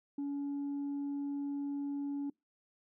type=tone; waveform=sine; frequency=283.2 Hz; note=C#4; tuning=37 cents sharp; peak=-32 dBFS; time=0.18-2.3 s; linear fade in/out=5 ms; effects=noise-tail reverb RT60 0.2 s tail -26 dB re dry + tanh soft clip ceiling -33 dBFS